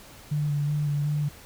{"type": "tone with vibrato", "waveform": "sine", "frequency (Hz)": 146.83, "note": "D3", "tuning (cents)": 0, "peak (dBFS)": -23, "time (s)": [0.31, 1.29], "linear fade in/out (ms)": 10, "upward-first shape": "square", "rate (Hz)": 2.7, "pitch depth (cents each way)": 19, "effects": ["pink hiss -48 dBFS RMS until 1.45 s"]}